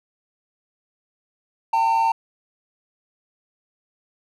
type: tone pair together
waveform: triangle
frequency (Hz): 784 / 905.4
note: G5 / A5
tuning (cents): 0 / +49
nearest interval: major second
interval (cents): 249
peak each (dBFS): -23 / -15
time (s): 1.73-2.12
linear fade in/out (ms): 5
effects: none